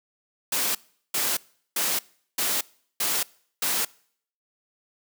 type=noise bursts; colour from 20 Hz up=white; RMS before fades=-25 dBFS; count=6; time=0.52-3.85 s; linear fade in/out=5 ms; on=230 ms; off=390 ms; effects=noise-tail reverb RT60 0.6 s tail -24 dB re dry + high-pass 200 Hz 12 dB/octave